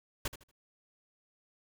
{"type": "noise with echo", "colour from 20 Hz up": "pink", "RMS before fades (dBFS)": -33, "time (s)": [0.25, 0.28], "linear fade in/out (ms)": 5, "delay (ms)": 78, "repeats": 3, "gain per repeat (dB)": -12, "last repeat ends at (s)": 0.514, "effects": []}